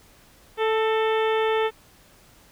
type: harmonic tone with a mistuned harmonic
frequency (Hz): 440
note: A4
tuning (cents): 0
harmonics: 1 / 2 / 3 / 4 / 5 / 6 / 7 / 8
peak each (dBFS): -21 / -27 / -31 / -33 / -35 / -37 / -38 / -39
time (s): 0.57-1.71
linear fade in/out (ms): 50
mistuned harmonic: 4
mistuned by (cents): +35
effects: pink hiss -54 dBFS RMS until 2.51 s